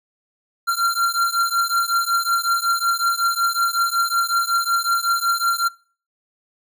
square beating tone pair, 1374 / 1379.4 Hz, F6 / F6, -29 / -22 cents, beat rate 5.4 Hz, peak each -21 dBFS, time 0.67-5.69 s, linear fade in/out 20 ms, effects noise-tail reverb RT60 0.4 s tail -22 dB re dry

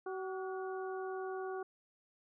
harmonic tone with a mistuned harmonic, 378.1 Hz, F#4, 38 cents sharp, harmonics 1 / 2 / 3 / 4, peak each -39 / -45 / -49 / -50 dBFS, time 0.06-1.63 s, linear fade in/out 5 ms, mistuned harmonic 4, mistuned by -71 cents, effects none

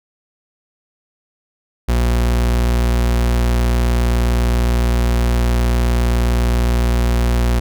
40% pulse tone, 59.5 Hz, A#1, 36 cents sharp, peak -12 dBFS, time 1.88-7.6 s, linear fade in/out 10 ms, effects none

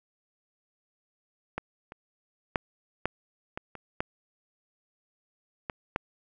clicks, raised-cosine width 0.5 ms, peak -16 / -27 / -10 / -11 / -19 / -26 / -13 / -17 / -12 dBFS, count 9, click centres 1.58 / 1.921 / 2.558 / 3.056 / 3.575 / 3.753 / 4.005 / 5.698 / 5.961 s, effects none

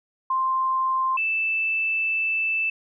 sine tone pair in turn, 1048 / 2641 Hz, C6 / E7, +2 / +3 cents, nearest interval octave + major third, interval 1601 cents, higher second, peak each -20 / -21 dBFS, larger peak first, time 0.3-1.17 / 1.17-2.7 s, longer second, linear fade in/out 5 ms, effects none

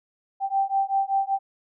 sine beating tone pair, 780 / 785.2 Hz, G5 / G5, -9 / +3 cents, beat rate 5.2 Hz, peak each -24 dBFS, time 0.4-1.39 s, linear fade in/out 50 ms, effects none

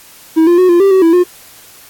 triangle tone with pitch steps, 321.5 / 347.5 / 366.9 / 346.6 / 392.7 / 378.9 / 330.3 / 357.4 Hz, E4 / F4 / F#4 / F4 / G4 / F#4 / E4 / F4, -43 / -9 / -15 / -13 / +3 / +41 / +4 / +40 cents, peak -3 dBFS, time 0.36-1.24 s, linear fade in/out 20 ms, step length 110 ms, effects white hiss -39 dBFS RMS until 1.89 s + AAC 64 kbps

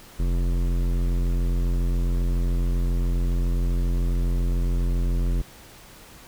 sine tone with hard clipping, 43.65 Hz, F1, in tune, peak -22 dBFS, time 0.19-5.42 s, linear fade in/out 10 ms, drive 15 dB, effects pink hiss -47 dBFS RMS until 6.27 s

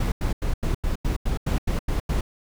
brown noise bursts, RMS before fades -23 dBFS, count 11, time 0-2.21 s, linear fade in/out 5 ms, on 120 ms, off 89 ms, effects none

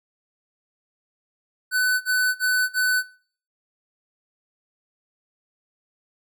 square tone bursts, 1503 Hz, F#6, 27 cents sharp, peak -19 dBFS, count 4, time 1.71-3.033 s, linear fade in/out 50 ms, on 300 ms, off 41 ms, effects noise-tail reverb RT60 0.5 s tail -21 dB re dry

